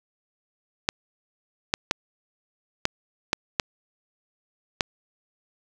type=clicks; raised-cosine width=0.2 ms; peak=-3 dBFS; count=7; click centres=0.889 / 1.739 / 1.911 / 2.854 / 3.331 / 3.598 / 4.808 s; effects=none